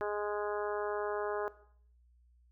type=harmonic tone; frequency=207.7 Hz; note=G#3; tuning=in tune; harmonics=2 / 3 / 4 / 5 / 6 / 7 / 8; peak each=-35 / -39 / -41 / -43 / -45 / -46 / -47 dBFS; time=0.01-1.48 s; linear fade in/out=0 ms; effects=noise-tail reverb RT60 0.6 s tail -17 dB re dry + added 60 Hz sine -62 dBFS peak until 2.51 s